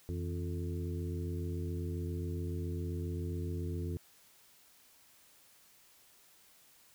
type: harmonic tone with a mistuned harmonic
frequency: 87.31 Hz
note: F2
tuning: in tune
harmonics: 1 / 2 / 3 / 4 / 5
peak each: -36 / -42 / -45 / -44 / -48 dBFS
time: 0.09-3.97 s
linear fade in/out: 0 ms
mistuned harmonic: 2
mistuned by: -120 cents
effects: white hiss -63 dBFS RMS until 6.94 s